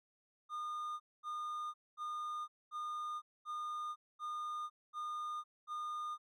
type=tone bursts; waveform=triangle; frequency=1218 Hz; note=D#6; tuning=37 cents flat; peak=-37 dBFS; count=8; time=0.49-6.18 s; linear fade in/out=50 ms; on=510 ms; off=230 ms; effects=none